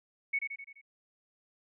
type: tone with echo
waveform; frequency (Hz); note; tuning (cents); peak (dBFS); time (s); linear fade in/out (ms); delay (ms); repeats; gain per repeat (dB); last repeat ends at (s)
sine; 2217; C#7; 0; -27; 0.33-0.39; 10; 85; 5; -5; 0.815
effects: none